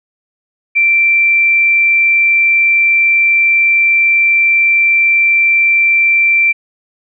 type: tone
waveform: sine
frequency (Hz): 2349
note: D7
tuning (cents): 0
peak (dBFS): -7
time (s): 0.75-6.53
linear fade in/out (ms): 20
effects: none